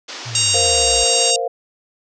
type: band-pass noise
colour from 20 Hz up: white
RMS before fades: -32 dBFS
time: 0.08-1.31 s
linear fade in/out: 10 ms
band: 260 to 6300 Hz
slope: 48 dB/octave
type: exponential sweep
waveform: sine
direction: down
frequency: 123.47 to 58.27 Hz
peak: -27 dBFS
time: 0.25-1.05 s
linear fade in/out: 20 ms
type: harmonic tone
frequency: 932.3 Hz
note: A#5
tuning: in tune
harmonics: 3 / 4 / 5 / 6 / 7 / 8 / 9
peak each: -22 / -22 / -22 / -22 / -22 / -22 / -22 dBFS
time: 0.35-1.36 s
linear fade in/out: 2 ms
type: chord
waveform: sine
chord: Bb suspended second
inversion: none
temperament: equal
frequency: 466.2 / 523.3 / 698.5 Hz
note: Bb4 / C5 / F5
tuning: 0 / 0 / 0 cents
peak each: -23 dBFS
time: 0.54-1.48 s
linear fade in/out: 5 ms
effects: none